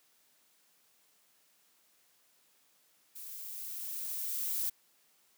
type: noise with level ramp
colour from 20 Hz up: violet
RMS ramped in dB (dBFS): -46 to -33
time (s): 3.15-4.7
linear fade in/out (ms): 10
effects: white hiss -69 dBFS RMS until 5.37 s + high-pass 150 Hz 12 dB/octave